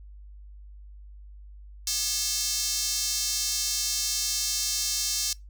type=tone with high-pass filter; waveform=square; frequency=242.1 Hz; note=B3; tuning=34 cents flat; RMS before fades=-28 dBFS; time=1.87-5.33 s; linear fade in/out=2 ms; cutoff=5400 Hz; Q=2.3; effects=noise-tail reverb RT60 0.2 s tail -24 dB re dry + added 50 Hz sine -43 dBFS peak until 5.49 s